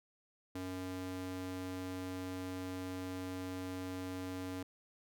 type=tone with high-pass filter; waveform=square; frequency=92.4 Hz; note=F#2; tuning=2 cents flat; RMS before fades=-42 dBFS; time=0.55-4.63 s; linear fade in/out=5 ms; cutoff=190 Hz; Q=3.4; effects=none